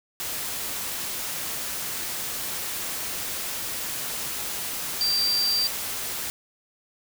sine tone in noise, 4699 Hz, D8, in tune, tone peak -21 dBFS, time 5.01-5.67 s, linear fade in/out 0 ms, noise white, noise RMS -31 dBFS, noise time 0.2-6.3 s, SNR +7 dB, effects none

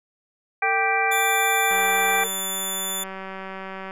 harmonic tone, 392 Hz, G4, in tune, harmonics 2 / 3 / 4 / 5 / 6, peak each -23 / -29 / -26 / -28 / -24 dBFS, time 0.62-2.24 s, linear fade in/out 5 ms
sine tone, 451 Hz, A4, 43 cents sharp, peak -29 dBFS, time 0.62-2.28 s, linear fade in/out 20 ms
10% pulse tone with pitch glide, 3520 to 3498 Hz, A7 to A7, 0 to -11 cents, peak -19 dBFS, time 1.11-3.04 s, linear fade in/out 10 ms, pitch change -11 cents, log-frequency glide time 1.35-2.59 s
click train, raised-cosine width 0.5 ms, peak -20 dBFS, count 421, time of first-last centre 1.71-3.909 s, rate 191 Hz
effects none

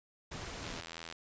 pink noise, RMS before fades -43 dBFS, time 0.31-0.81 s, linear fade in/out 10 ms
click train, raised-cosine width 0.2 ms, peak -26 dBFS, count 42, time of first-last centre 0.63-1.125 s, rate 82.8 Hz
effects resampled to 16000 Hz

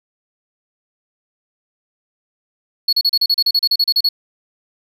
triangle tone bursts, 4367 Hz, C#8, 27 cents flat, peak -10 dBFS, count 15, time 2.88-4.09 s, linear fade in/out 5 ms, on 48 ms, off 35 ms, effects none

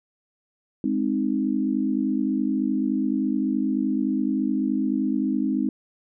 sine chord, Ab major, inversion none, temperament equal, 207.7 / 261.6 / 311.1 Hz, Ab3 / C4 / Eb4, 0 / 0 / 0 cents, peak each -26 / -24 / -26 dBFS, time 0.84-5.69 s, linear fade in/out 2 ms, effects none

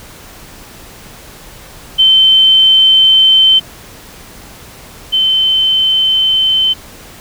sine tone pair in turn, 3087 / 3075 Hz, G7 / G7, -27 / -34 cents, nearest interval unison, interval 7 cents, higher first, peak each -4 / -8 dBFS, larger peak first, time 1.98-3.6 / 5.12-6.74 s, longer neither, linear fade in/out 20 ms, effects pink hiss -35 dBFS RMS until 7.2 s

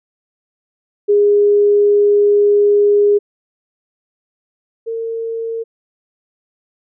sine tone pair in turn, 410.6 / 455.2 Hz, G#4 / A#4, -20 / -41 cents, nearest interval major second, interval 179 cents, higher second, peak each -8 / -19 dBFS, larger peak first, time 1.08-3.19 / 4.86-5.64 s, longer first, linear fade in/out 20 ms, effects none

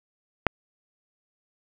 click, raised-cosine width 0.5 ms, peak -3 dBFS, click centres 0.467 s, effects none

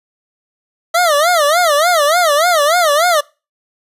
25% pulse tone with vibrato, 642 Hz, E5, 46 cents flat, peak -6 dBFS, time 0.94-3.21 s, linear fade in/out 10 ms, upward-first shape sine, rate 3.4 Hz, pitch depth 200 cents each way, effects noise-tail reverb RT60 0.3 s tail -24 dB re dry + resampled to 32000 Hz

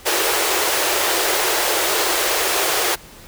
pink high-pass noise, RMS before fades -19 dBFS, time 0.05-2.96 s, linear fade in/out 20 ms, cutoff 330 Hz, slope 96 dB/octave, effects pink hiss -42 dBFS RMS until 3.27 s

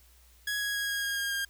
sawtooth tone with pitch steps, 1668 / 1658.4 / 1648.8 / 1639.3 / 1629.9 / 1620.5 / 1611.2 Hz, G#6 / G#6 / G#6 / G#6 / G#6 / G#6 / G6, +7 / -3 / -13 / -23 / -33 / -43 / +47 cents, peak -26 dBFS, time 0.47-1.45 s, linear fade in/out 5 ms, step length 140 ms, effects added 60 Hz sine -58 dBFS peak until 1.49 s + white hiss -62 dBFS RMS until 1.49 s

